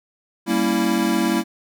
square chord, G diminished seventh, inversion none, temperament equal, 196 / 233.1 / 277.2 / 329.6 Hz, G3 / Bb3 / Db4 / Fb4, 0 / 0 / 0 / 0 cents, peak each -25 / -23 / -27 / -22 dBFS, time 0.46-1.44 s, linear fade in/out 50 ms, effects none

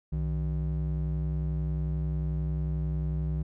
triangle ring-modulated tone, 110 Hz, A2, in tune, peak -22 dBFS, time 0.12-3.43 s, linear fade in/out 10 ms, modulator 45.6 Hz, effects none

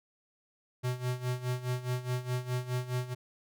square tone with tremolo, 125.2 Hz, B2, 24 cents sharp, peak -29 dBFS, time 0.83-3.15 s, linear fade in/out 20 ms, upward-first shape sine, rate 4.8 Hz, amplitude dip 80%, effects none

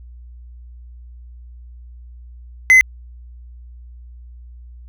triangle tone, 2043 Hz, C7, 42 cents flat, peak -4 dBFS, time 2.7-2.81 s, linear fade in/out 0 ms, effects added 60 Hz sine -36 dBFS peak until 4.88 s

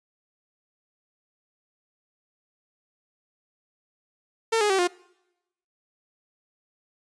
sawtooth tone with pitch steps, 451.8 / 416.7 / 384.3 / 354.5 Hz, A4 / G#4 / G4 / F4, +46 / +6 / -34 / +26 cents, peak -16 dBFS, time 4.52-4.876 s, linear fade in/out 10 ms, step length 89 ms, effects noise-tail reverb RT60 0.9 s tail -25 dB re dry + resampled to 22050 Hz

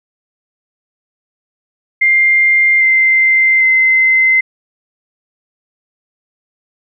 sine tone with pitch steps, 2100 / 2082 / 2064 Hz, C7 / C7 / C7, +6 / -9 / -24 cents, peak -7 dBFS, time 2.01-4.41 s, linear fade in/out 10 ms, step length 800 ms, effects none

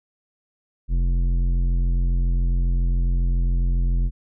sine tone with tanh clipping, 43.65 Hz, F1, in tune, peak -19 dBFS, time 0.88-4.11 s, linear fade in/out 50 ms, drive 11 dB, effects none

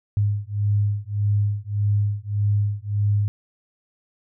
sine beating tone pair, 102.1 / 103.8 Hz, G#2 / G#2, -29 / 0 cents, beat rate 1.7 Hz, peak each -22 dBFS, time 0.17-3.28 s, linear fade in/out 0 ms, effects none

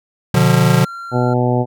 square chord, B diminished, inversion none, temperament just, 123.47 / 148.16 / 177.8 Hz, B2 / D3 / F3, 0 / +16 / +31 cents, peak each -15 dBFS, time 0.34-0.85 s, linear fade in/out 5 ms
triangle tone, 1375 Hz, F6, 27 cents flat, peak -25 dBFS, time 0.36-1.34 s, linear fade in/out 10 ms
harmonic tone, 123.47 Hz, B2, in tune, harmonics 1 / 2 / 3 / 4 / 5 / 6 / 7, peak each -16 / -19 / -21 / -22 / -23 / -24 / -24 dBFS, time 1.11-1.66 s, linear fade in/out 50 ms
effects none

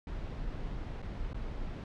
brown noise with dropouts, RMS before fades -38 dBFS, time 0.07-1.84 s, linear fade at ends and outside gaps 2 ms, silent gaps 1.019-1.025 / 1.332-1.344 s, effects low-pass 4000 Hz 12 dB/octave

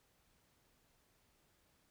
silence, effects pink hiss -74 dBFS RMS until 1.9 s

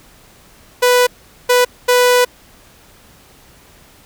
sawtooth tone bursts at uneven times, 494.1 Hz, B4, 1 cent sharp, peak -5 dBFS, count 3, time 0.82-1.07 / 1.49-1.65 / 1.88-2.25 s, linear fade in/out 10 ms, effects pink hiss -46 dBFS RMS until 4.05 s

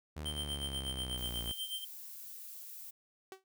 sawtooth exponential sweep, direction down, 77 to 57.8 Hz, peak -36 dBFS, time 0.16-1.52 s, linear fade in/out 10 ms
square tone with tremolo, 3136 Hz, G7, in tune, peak -36 dBFS, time 0.25-1.85 s, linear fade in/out 10 ms, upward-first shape sine, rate 8.2 Hz, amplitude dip 75%
violet noise, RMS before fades -48 dBFS, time 1.17-2.91 s, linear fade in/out 10 ms
sawtooth tone with exponential decay, 381.3 Hz, G4, 48 cents flat, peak -38 dBFS, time 3.32-3.44 s, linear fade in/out 1 ms, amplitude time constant 24 ms
effects none

